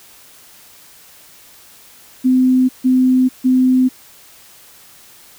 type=tone bursts; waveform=sine; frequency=256.3 Hz; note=C4; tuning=36 cents flat; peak=-9 dBFS; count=3; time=2.24-3.89 s; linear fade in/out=20 ms; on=450 ms; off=150 ms; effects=white hiss -44 dBFS RMS until 5.38 s